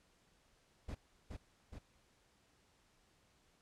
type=noise with echo; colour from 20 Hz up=brown; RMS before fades=-43 dBFS; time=0.88-0.95 s; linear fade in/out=10 ms; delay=420 ms; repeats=2; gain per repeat=-3 dB; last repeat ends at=1.79 s; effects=pink hiss -72 dBFS RMS until 3.61 s + low-pass 9000 Hz 12 dB/octave